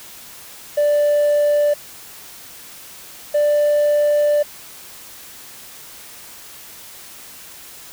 triangle tone pair in turn, 587.3 / 589.6 Hz, D5 / D5, 0 / +7 cents, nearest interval unison, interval 7 cents, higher second, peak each -10 dBFS, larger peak neither, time 0.77-1.74 / 3.34-4.43 s, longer second, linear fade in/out 10 ms, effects tanh soft clip ceiling -8 dBFS + white hiss -39 dBFS RMS until 7.92 s

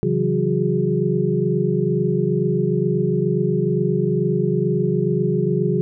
sine tone cluster, 137.5 / 164.7 / 186.9 / 365.9 / 413.5 Hz, C#3 / E3 / F#3 / F#4 / G#4, -14 / -1 / +18 / -19 / -8 cents, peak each -23 dBFS, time 0.03-5.81 s, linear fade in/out 0 ms, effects none

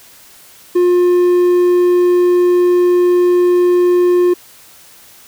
triangle tone, 355.6 Hz, F4, 31 cents sharp, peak -6 dBFS, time 0.75-4.34 s, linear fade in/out 10 ms, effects white hiss -42 dBFS RMS until 5.27 s

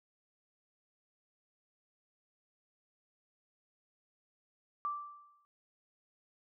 sine tone with exponential decay, 1171 Hz, D6, 5 cents flat, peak -31 dBFS, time 4.85-5.45 s, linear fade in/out 0 ms, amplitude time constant 130 ms, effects none

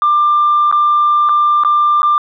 sine tone with dropouts, 1190 Hz, D6, 22 cents sharp, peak -7 dBFS, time 0.02-2.18 s, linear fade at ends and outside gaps 1 ms, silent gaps 0.714-0.725 / 1.289-1.293 / 1.636-1.648 / 2.02-2.03 s, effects tanh soft clip ceiling -5 dBFS

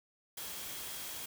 sine tone in noise, 3267 Hz, G#7, 29 cents flat, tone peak -53 dBFS, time 0.37-1.26 s, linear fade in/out 5 ms, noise white, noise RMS -43 dBFS, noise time 0.37-1.26 s, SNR -13 dB, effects none

